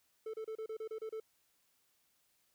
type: tone bursts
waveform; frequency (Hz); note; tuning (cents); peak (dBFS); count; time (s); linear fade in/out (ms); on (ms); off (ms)
triangle; 440; A4; 0; -37; 9; 0.26-1.201; 5; 77; 31
effects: white hiss -75 dBFS RMS until 2.54 s